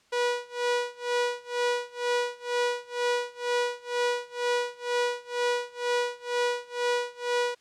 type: tone with tremolo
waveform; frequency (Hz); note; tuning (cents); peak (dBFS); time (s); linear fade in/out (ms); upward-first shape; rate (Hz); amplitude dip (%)
sawtooth; 486.4; B4; -26; -19; 0.12-7.55; 10; sine; 2.1; 95
effects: white hiss -63 dBFS RMS until 7.6 s + low-pass 6000 Hz 12 dB/octave